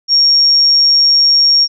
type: tone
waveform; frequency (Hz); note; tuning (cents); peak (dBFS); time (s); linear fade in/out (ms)
sine; 5550; F8; -12; -6; 0.08-1.68; 50
effects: none